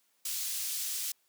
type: high-pass noise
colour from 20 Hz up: pink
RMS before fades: -35 dBFS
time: 0.25-1.12 s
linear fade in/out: 5 ms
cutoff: 5100 Hz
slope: 12 dB/octave
effects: white hiss -72 dBFS RMS until 1.28 s + high-pass 200 Hz 12 dB/octave